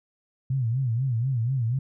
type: tone with vibrato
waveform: sine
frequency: 123.47 Hz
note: B2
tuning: in tune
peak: -22 dBFS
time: 0.5-1.79 s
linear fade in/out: 5 ms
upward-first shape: sine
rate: 4.1 Hz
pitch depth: 170 cents each way
effects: none